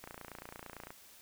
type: click train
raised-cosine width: 0.5 ms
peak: -30 dBFS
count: 26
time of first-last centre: 0.04-0.905 s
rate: 28.9 Hz
effects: white hiss -58 dBFS RMS until 1.21 s